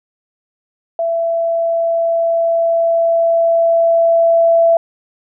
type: tone with level ramp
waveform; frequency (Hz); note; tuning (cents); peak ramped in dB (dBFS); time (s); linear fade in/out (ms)
sine; 668; E5; +23; -14 to -7; 0.99-4.77; 2
effects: none